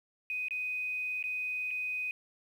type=tone with dropouts; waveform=sine; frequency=2499 Hz; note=D#7; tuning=7 cents sharp; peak=-32 dBFS; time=0.3-2.11 s; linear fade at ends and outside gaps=1 ms; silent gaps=0.484-0.508 / 1.227-1.239 / 1.707-1.711 s; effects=10-bit